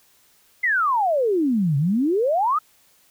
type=exponential two-way sweep; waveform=sine; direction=down then up; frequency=2093 to 134.7 to 1309 Hz; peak=-17 dBFS; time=0.63-2.59 s; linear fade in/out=10 ms; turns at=1.77 s; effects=white hiss -58 dBFS RMS until 3.1 s